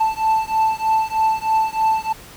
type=beating tone pair; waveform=triangle; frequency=880 / 883.2 Hz; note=A5 / A5; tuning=0 / +6 cents; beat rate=3.2 Hz; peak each=-17 dBFS; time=0-2.13 s; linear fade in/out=10 ms; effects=pink hiss -41 dBFS RMS until 2.36 s